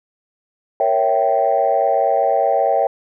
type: chord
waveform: sine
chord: A# diminished seventh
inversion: none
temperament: equal with one note detuned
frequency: 466.2 / 554.4 / 659.3 / 778.1 Hz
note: A#4 / C#5 / E5 / G5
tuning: 0 / 0 / 0 / -13 cents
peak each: -22 / -18 / -18 / -17 dBFS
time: 0.8-2.87 s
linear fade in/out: 2 ms
effects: tanh soft clip ceiling -5 dBFS